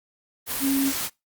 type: tone in noise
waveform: sine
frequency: 272.9 Hz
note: C#4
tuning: 27 cents flat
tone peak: -20 dBFS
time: 0.6-0.93 s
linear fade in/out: 50 ms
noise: white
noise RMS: -28 dBFS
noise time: 0.46-1.1 s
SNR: +5 dB
effects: noise-tail reverb RT60 0.2 s tail -22 dB re dry + Opus 32 kbps